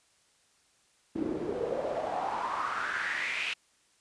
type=noise with band-pass filter sweep; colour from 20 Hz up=pink; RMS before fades=-33 dBFS; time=1.15-3.54 s; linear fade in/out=10 ms; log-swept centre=290 to 2700 Hz; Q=5.1; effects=white hiss -67 dBFS RMS until 4 s + resampled to 22050 Hz